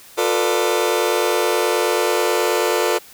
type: chord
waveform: sawtooth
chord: B half-diminished seventh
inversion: second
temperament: just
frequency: 355.6 / 444.5 / 493.9 / 592.7 Hz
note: F4 / A4 / B4 / D5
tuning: +31 / +18 / 0 / +16 cents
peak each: -18 / -16 / -19 / -20 dBFS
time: 0.17-2.99 s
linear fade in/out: 20 ms
effects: white hiss -44 dBFS RMS until 3.13 s